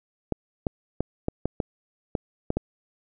clicks, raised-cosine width 2 ms, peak -11 dBFS, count 9, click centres 0.323 / 0.668 / 1.006 / 1.284 / 1.456 / 1.602 / 2.152 / 2.504 / 2.57 s, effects none

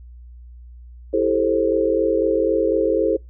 sine chord, A minor seventh, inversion second, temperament just, 330 / 396 / 440 / 528 Hz, E4 / G4 / A4 / C5, +2 / +18 / 0 / +16 cents, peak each -22 / -23 / -20 / -21 dBFS, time 1.13-3.17 s, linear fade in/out 10 ms, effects noise-tail reverb RT60 0.2 s tail -26 dB re dry + added 60 Hz sine -38 dBFS peak until 3.29 s

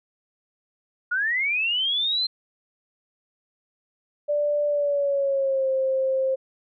sine linear sweep, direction up, 1406 to 4163 Hz, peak -21 dBFS, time 1.11-2.27 s, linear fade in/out 10 ms
sine tone with pitch glide, 587 to 529 Hz, D5 to C5, -1 to +19 cents, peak -20 dBFS, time 4.28-6.36 s, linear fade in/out 20 ms, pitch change -180 cents, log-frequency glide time 4.67-5.69 s
effects none

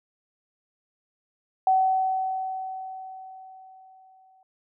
sine tone with exponential decay, 757 Hz, F#5, 39 cents sharp, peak -16 dBFS, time 1.67-4.43 s, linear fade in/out 2 ms, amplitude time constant 600 ms, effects none

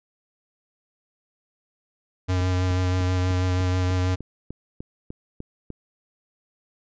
square tone with vibrato, 91.5 Hz, F#2, 19 cents flat, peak -21 dBFS, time 2.28-4.16 s, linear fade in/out 20 ms, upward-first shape sine, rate 6.2 Hz, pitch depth 16 cents each way
click train, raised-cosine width 3 ms, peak -22 dBFS, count 12, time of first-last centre 2.41-5.703 s, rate 3.34 Hz
effects resampled to 16000 Hz

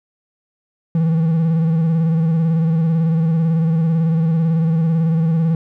triangle tone with vibrato, 162.9 Hz, E3, 20 cents flat, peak -11 dBFS, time 0.95-5.55 s, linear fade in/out 2 ms, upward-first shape square, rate 18 Hz, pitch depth 40 cents each way, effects none

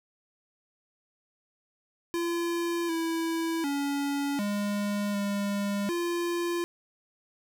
square tone with pitch steps, 341.5 / 329.2 / 282.5 / 204.5 / 201.8 / 345.3 Hz, F4 / E4 / C#4 / G#3 / G#3 / F4, -39 / -2 / +33 / -26 / -49 / -20 cents, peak -28 dBFS, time 2.14-6.64 s, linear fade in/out 0 ms, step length 750 ms, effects none

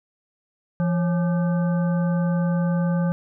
harmonic tone with a mistuned harmonic, 170.7 Hz, F3, 39 cents flat, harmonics 1 / 3 / 5 / 7 / 9, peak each -19 / -30 / -37 / -39 / -39 dBFS, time 0.8-3.12 s, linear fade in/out 0 ms, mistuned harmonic 3, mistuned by +110 cents, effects none

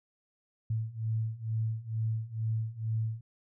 sine beating tone pair, 110 / 112.2 Hz, A2 / A2, 0 / +34 cents, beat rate 2.2 Hz, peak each -34 / -32 dBFS, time 0.7-3.21 s, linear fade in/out 5 ms, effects none

